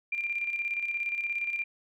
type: tone with tremolo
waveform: sine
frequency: 2383 Hz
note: D7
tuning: 25 cents sharp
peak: -27 dBFS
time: 0.12-1.64 s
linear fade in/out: 5 ms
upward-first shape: square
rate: 17 Hz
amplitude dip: 50%
effects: none